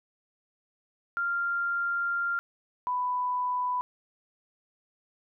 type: tone pair in turn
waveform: sine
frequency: 1392 / 993.7 Hz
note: F6 / B5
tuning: -6 / +10 cents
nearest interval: tritone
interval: 584 cents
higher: first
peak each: -26 dBFS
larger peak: neither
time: 1.17-2.39 / 2.87-3.81 s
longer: first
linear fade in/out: 0 ms
effects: none